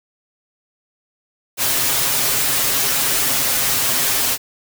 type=noise with comb filter; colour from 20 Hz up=white; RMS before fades=-18 dBFS; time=1.57-4.38 s; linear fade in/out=50 ms; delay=7.4 ms; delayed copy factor=+0.85; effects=none